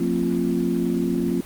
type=tone cluster; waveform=sine; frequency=178.1 / 228.9 / 266.8 / 346.6 Hz; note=F3 / A#3 / C4 / F4; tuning=+34 / -31 / +34 / -13 cents; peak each=-25 dBFS; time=0-1.41 s; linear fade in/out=5 ms; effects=pink hiss -41 dBFS RMS until 1.45 s + Opus 24 kbps